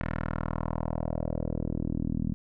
10% pulse tone with low-pass filter sweep, 40.25 Hz, E1, 41 cents flat, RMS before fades -31 dBFS, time 0.01-2.34 s, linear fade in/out 0 ms, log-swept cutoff 1900 to 220 Hz, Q 2.2, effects none

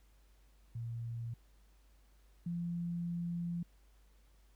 sine tone pair in turn, 116.54 / 171.81 Hz, A#2 / F3, 0 / -28 cents, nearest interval perfect fifth, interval 672 cents, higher second, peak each -38 / -35 dBFS, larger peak second, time 0.75-1.34 / 2.46-3.63 s, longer second, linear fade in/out 5 ms, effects added 50 Hz sine -62 dBFS peak until 4.55 s + pink hiss -73 dBFS RMS until 4.55 s

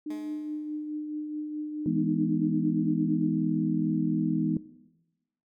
sine tone with tremolo, 302.3 Hz, D#4, 50 cents flat, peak -30 dBFS, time 0.06-3.29 s, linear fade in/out 5 ms, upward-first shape triangle, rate 4.7 Hz, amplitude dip 45%
15% pulse tone with exponential decay, 211.9 Hz, G#3, 35 cents sharp, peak -36 dBFS, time 0.1-1.02 s, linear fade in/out 5 ms, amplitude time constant 200 ms
sine chord, E major seventh, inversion none, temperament equal, 164.81 / 207.7 / 246.9 / 311.1 Hz, E3 / G#3 / B3 / D#4, 0 / 0 / 0 / 0 cents, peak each -30 dBFS, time 1.86-4.57 s, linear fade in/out 2 ms
effects noise-tail reverb RT60 1.0 s tail -17 dB re dry

